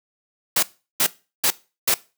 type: noise bursts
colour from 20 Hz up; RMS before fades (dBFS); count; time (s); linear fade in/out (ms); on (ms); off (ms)
white; -18; 4; 0.56-1.942; 5; 68; 370
effects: noise-tail reverb RT60 0.3 s tail -19 dB re dry + high-pass 150 Hz 12 dB/octave